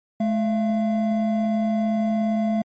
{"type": "tone pair together", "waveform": "triangle", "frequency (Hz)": [214.5, 681], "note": ["A3", "F5"], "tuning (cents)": [-44, -44], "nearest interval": "octave + minor sixth", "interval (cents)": 2000, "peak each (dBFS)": [-18, -24], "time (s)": [0.2, 2.62], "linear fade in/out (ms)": 5, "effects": ["MP3 32 kbps"]}